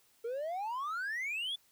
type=exponential sweep; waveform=triangle; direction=up; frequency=449.4 to 3520 Hz; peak=-32 dBFS; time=0.24-1.56 s; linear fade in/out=10 ms; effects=tanh soft clip ceiling -28 dBFS + white hiss -68 dBFS RMS until 1.71 s